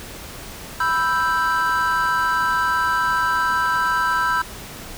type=chord; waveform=triangle; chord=E minor; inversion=second; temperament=equal; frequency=987.8 / 1318.5 / 1568 Hz; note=B5 / E6 / G6; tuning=0 / 0 / 0 cents; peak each=-20 dBFS; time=0.8-4.42 s; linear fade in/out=5 ms; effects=pink hiss -36 dBFS RMS until 4.97 s